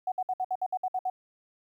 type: tone bursts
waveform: sine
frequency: 743 Hz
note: F#5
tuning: 7 cents sharp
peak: -26 dBFS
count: 10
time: 0.07-1.1 s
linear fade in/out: 5 ms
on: 49 ms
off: 60 ms
effects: 11-bit